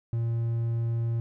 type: tone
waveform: triangle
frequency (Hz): 115.9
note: A#2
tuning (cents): -10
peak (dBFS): -23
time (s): 0.13-1.2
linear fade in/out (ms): 0
effects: none